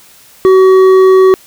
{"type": "tone with hard clipping", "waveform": "sine", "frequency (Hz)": 377.4, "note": "F#4", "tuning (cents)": 34, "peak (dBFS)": -4, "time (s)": [0.45, 1.34], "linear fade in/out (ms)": 0, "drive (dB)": 7, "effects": ["white hiss -41 dBFS RMS until 1.46 s"]}